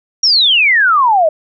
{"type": "exponential sweep", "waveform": "sine", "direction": "down", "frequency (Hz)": [5730, 603], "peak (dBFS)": -7, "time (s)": [0.23, 1.29], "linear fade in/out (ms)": 5, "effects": []}